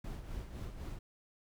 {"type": "noise with tremolo", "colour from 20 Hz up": "brown", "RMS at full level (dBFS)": -41, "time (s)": [0.04, 0.99], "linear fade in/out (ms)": 5, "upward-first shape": "sine", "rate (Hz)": 3.9, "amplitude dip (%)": 55, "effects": []}